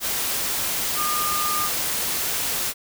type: tone in noise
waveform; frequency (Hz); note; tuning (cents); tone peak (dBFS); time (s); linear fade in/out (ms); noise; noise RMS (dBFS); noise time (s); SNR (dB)
sine; 1213; D#6; -44; -24; 0.95-1.7; 50; white; -25; 0-2.74; -2
effects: none